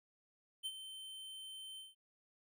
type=tone with ADSR envelope; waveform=square; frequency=3094 Hz; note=G7; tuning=23 cents flat; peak=-38 dBFS; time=0.63-1.95 s; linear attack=29 ms; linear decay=50 ms; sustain=-10 dB; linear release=170 ms; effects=none